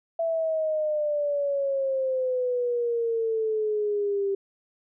sine exponential sweep, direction down, 666 to 392 Hz, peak -23 dBFS, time 0.19-4.35 s, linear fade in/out 5 ms, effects none

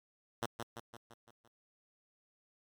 5% pulse tone with echo, 116.54 Hz, A#2, in tune, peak -23 dBFS, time 0.42-0.46 s, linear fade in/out 5 ms, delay 170 ms, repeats 6, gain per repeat -5 dB, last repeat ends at 1.48 s, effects MP3 96 kbps

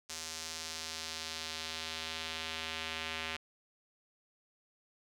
square tone with band-pass filter sweep, 80.3 Hz, E2, 45 cents flat, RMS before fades -41 dBFS, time 0.09-3.37 s, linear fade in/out 10 ms, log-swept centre 6100 to 2700 Hz, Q 1.5, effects none

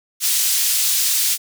pink high-pass noise, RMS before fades -18 dBFS, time 0.2-1.38 s, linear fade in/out 50 ms, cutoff 4800 Hz, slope 12 dB/octave, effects none

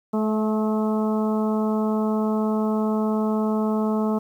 harmonic tone with a mistuned harmonic, 215.8 Hz, A3, 33 cents flat, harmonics 1 / 2 / 3 / 4 / 5 / 6, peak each -21 / -27 / -31 / -33 / -35 / -37 dBFS, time 0.13-4.19 s, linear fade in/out 10 ms, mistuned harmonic 3, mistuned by +15 cents, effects 9-bit

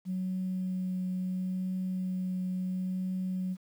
sine tone with vibrato, 185 Hz, F#3, in tune, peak -29 dBFS, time 0.05-3.57 s, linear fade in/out 50 ms, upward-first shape triangle, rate 0.73 Hz, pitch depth 10 cents each way, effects tanh soft clip ceiling -26 dBFS + 10-bit

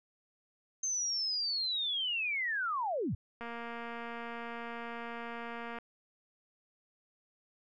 sine linear sweep, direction down, 6330 to 69.8 Hz, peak -31 dBFS, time 0.83-3.15 s, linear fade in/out 5 ms
click train, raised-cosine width 0.5 ms, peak -28 dBFS, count 557, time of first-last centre 3.41-5.786 s, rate 234 Hz
effects none

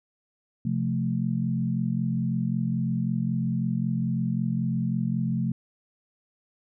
sine chord, F major, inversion second, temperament equal, 130.81 / 174.61 / 220 Hz, C3 / F3 / A3, 0 / 0 / 0 cents, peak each -28 dBFS, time 0.65-5.52 s, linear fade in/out 5 ms, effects none

